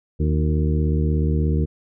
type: harmonic tone with a mistuned harmonic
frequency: 76.7 Hz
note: D#2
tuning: 24 cents flat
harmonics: 1 / 2 / 3 / 4 / 5 / 6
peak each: -19 / -22 / -28 / -30 / -31 / -32 dBFS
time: 0.19-1.66 s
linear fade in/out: 20 ms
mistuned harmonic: 5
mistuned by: -50 cents
effects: none